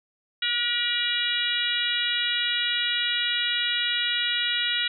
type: harmonic tone with a mistuned harmonic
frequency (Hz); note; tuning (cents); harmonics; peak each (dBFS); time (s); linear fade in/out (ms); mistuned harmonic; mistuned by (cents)
480; B4; -49; 3 / 4 / 5 / 6 / 7 / 8; -31 / -31 / -33 / -28 / -30 / -29; 0.42-4.88; 5; 5; -17
effects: none

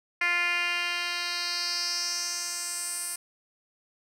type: tone with band-pass filter sweep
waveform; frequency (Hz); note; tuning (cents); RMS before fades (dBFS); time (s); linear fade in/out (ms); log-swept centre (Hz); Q
10% pulse; 349.2; F4; 0; -30; 0.21-3.16; 5; 2200 to 9700; 3.3
effects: none

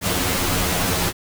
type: noise with comb filter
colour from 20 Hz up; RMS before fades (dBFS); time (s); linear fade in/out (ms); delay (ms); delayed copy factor
pink; -21; 0.01-1.13; 50; 11; +1
effects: none

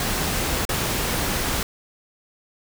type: noise with dropouts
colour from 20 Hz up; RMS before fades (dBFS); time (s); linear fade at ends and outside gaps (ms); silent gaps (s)
pink; -24; 0-1.63; 2; 0.652-0.691
effects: none

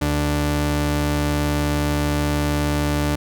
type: tone pair together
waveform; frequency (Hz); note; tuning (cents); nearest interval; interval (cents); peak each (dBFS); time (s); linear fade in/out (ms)
sawtooth; 73.42 / 146.84; D2 / D3; 0 / 0; octave; 1200; -18 / -15; 0.01-3.16; 10
effects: none

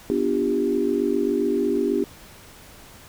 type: chord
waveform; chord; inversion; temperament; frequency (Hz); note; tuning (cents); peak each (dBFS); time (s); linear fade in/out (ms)
sine; G dominant seventh; first; equal with one note detuned; 246.9 / 293.7 / 349.2 / 397; B3 / D4 / F4 / G4; 0 / 0 / 0 / +22; -26 / -25 / -26 / -23; 0.1-2.04; 0
effects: pink hiss -46 dBFS RMS until 3.08 s

